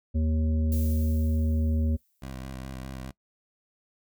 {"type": "harmonic tone", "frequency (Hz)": 78.5, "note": "D#2", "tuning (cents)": 16, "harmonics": [1, 3, 5, 7], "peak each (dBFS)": [-23, -30, -45, -42], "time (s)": [0.14, 1.97], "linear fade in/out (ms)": 20}
{"type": "noise with exponential decay", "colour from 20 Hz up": "violet", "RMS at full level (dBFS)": -38, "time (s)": [0.72, 2.43], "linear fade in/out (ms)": 1, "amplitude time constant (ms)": 370}
{"type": "tone with vibrato", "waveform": "15% pulse", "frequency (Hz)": 65.41, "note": "C2", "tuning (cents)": 0, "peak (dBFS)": -30, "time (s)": [2.22, 3.11], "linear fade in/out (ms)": 5, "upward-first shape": "square", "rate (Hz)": 4.8, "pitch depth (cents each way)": 27}
{"effects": ["noise-tail reverb RT60 0.1 s tail -22 dB re dry"]}